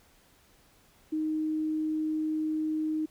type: tone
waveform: sine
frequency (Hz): 311.3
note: D#4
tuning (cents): +1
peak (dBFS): -27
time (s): 1.12-3.06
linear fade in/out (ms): 10
effects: pink hiss -62 dBFS RMS until 3.1 s

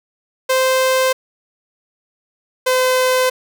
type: tone pair in turn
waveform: sawtooth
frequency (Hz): 520 / 511.7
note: C5 / C5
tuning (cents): -11 / -39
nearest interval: unison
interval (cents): 28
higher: first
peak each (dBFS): -9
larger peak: neither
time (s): 0.49-1.13 / 2.66-3.3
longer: neither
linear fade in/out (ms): 10
effects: none

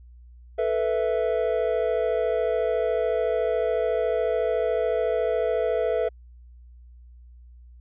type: chord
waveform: triangle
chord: A suspended second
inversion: none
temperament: equal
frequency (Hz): 440 / 493.9 / 659.3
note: A4 / B4 / E5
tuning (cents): 0 / 0 / 0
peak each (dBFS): -24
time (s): 0.58-6.09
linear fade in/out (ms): 10
effects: added 60 Hz sine -45 dBFS peak until 7.8 s + resampled to 8000 Hz

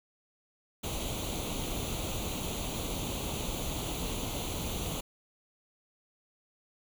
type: noise with comb filter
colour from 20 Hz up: pink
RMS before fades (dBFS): -35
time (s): 0.83-5.01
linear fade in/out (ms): 10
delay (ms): 0.29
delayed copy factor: +0.75
effects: none

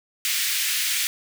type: high-pass noise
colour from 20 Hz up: pink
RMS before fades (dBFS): -24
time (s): 0.25-1.07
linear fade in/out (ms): 0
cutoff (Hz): 2000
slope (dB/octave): 24
effects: none

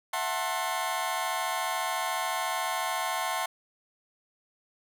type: chord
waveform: sawtooth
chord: F# half-diminished seventh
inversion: third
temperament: just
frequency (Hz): 666 / 740 / 888 / 1065.6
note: E5 / F#5 / A5 / C6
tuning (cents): +18 / 0 / +16 / +31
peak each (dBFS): -32 / -30 / -30 / -29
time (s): 0.13-3.46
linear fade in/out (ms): 5
effects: none

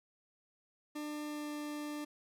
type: tone with pitch glide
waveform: 40% pulse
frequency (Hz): 298.8 to 296.9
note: D4 to D4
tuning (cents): +30 to +19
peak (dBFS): -38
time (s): 0.95-2.05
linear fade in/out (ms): 10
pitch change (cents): -11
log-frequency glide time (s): 1.25-1.5
effects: resampled to 32000 Hz + 11-bit

